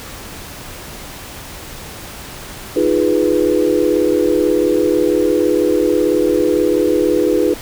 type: chord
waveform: sine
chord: F half-diminished seventh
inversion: third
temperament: equal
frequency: 311.1 / 349.2 / 415.3 / 493.9 Hz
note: Eb4 / F4 / Ab4 / Cb5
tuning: 0 / 0 / 0 / 0 cents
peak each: -17 dBFS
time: 2.76-7.54 s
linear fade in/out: 5 ms
effects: pink hiss -32 dBFS RMS until 7.61 s